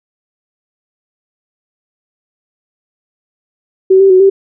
sine tone with pitch steps, 379.6 / 389 / 372 / 389.9 Hz, F#4 / G4 / F#4 / G4, +44 / -13 / +9 / -9 cents, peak -3 dBFS, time 3.9-4.3 s, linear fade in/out 10 ms, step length 100 ms, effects none

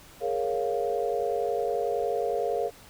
sine chord, Bb minor seventh, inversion third, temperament equal, 415.3 / 466.2 / 554.4 / 698.5 Hz, Ab4 / Bb4 / Db5 / F5, 0 / 0 / 0 / 0 cents, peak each -31 / -29 / -32 / -31 dBFS, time 0.2-2.71 s, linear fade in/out 50 ms, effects pink hiss -51 dBFS RMS until 2.89 s

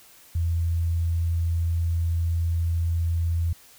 sine tone, 83.9 Hz, E2, 31 cents sharp, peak -21 dBFS, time 0.35-3.53 s, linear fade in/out 5 ms, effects white hiss -52 dBFS RMS until 3.78 s

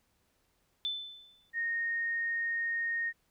sine tone with exponential decay, 3520 Hz, A7, in tune, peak -29 dBFS, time 0.85-1.5 s, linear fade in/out 0 ms, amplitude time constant 140 ms
sine tone, 1853 Hz, A#6, 11 cents flat, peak -30 dBFS, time 1.53-3.13 s, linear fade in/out 50 ms
effects pink hiss -74 dBFS RMS until 3.3 s

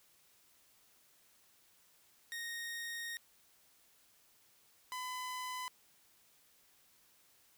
sawtooth tone pair in turn, 1861 / 1007.7 Hz, A#6 / B5, -3 / +35 cents, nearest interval major seventh, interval 1062 cents, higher first, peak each -37 / -36 dBFS, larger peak second, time 2.32-3.17 / 4.92-5.68 s, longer first, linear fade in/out 0 ms, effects white hiss -68 dBFS RMS until 7.57 s

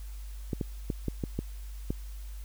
clicks, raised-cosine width 3 ms, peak -17 dBFS, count 7, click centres 0.532 / 0.612 / 0.902 / 1.083 / 1.238 / 1.39 / 1.905 s, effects added 50 Hz sine -38 dBFS peak until 2.44 s + white hiss -56 dBFS RMS until 2.44 s

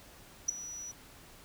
sine tone with ADSR envelope, 5880 Hz, F#8, 12 cents flat, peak -21 dBFS, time 0.48-0.92 s, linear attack 12 ms, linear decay 6 ms, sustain -19 dB, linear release 14 ms, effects tanh soft clip ceiling -20 dBFS + pink hiss -55 dBFS RMS until 1.44 s

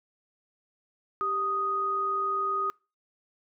sine tone pair together, 392 / 1244.5 Hz, G4 / D#6, 0 / 0 cents, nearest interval octave + minor sixth, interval 2000 cents, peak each -36 / -26 dBFS, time 1.21-2.7 s, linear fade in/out 0 ms, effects noise-tail reverb RT60 0.3 s tail -26 dB re dry

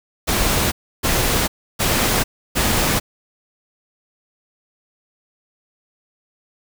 pink noise bursts, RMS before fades -18 dBFS, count 4, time 0.27-3 s, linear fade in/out 20 ms, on 450 ms, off 310 ms, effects none

